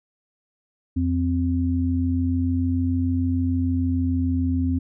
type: tone pair together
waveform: sine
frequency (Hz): 86.76 / 260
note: F2 / C4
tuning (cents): -11 / -11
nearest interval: octave + perfect fifth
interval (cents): 1900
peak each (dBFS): -22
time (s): 0.96-4.79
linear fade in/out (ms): 10
effects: none